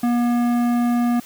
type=tone with tanh clipping; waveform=triangle; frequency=240 Hz; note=B3; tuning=49 cents flat; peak=-18 dBFS; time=0.03-1.2 s; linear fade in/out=5 ms; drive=18 dB; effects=white hiss -43 dBFS RMS until 1.25 s